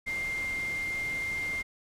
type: tone in noise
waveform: sine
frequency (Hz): 2106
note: C7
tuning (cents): +11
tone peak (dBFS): -30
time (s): 0.06-1.63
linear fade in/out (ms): 20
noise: pink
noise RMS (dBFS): -43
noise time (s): 0.06-1.63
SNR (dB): +10
effects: low-pass 11000 Hz 12 dB/octave